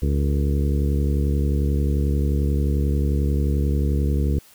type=harmonic tone with a mistuned harmonic; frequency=71.3 Hz; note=C#2; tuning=49 cents sharp; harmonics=1 / 2 / 3 / 4 / 5 / 6 / 7; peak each=-19 / -25 / -29 / -31 / -33 / -35 / -36 dBFS; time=0.02-4.39 s; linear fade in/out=5 ms; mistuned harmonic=7; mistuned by=-80 cents; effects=white hiss -51 dBFS RMS until 4.54 s